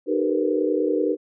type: tone cluster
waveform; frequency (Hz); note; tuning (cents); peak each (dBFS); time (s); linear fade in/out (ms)
sine; 306 / 382.5 / 433.6 / 471.4 / 502; D#4 / G4 / A4 / A#4 / B4; -29 / -42 / -25 / +19 / +28; -24 / -25 / -30 / -24 / -28; 0.06-1.17; 50
effects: none